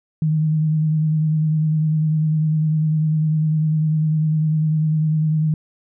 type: tone with vibrato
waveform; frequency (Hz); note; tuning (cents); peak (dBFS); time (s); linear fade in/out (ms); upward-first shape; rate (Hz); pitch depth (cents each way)
sine; 155.56; D#3; 0; -15; 0.22-5.54; 2; sine; 10; 28
effects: none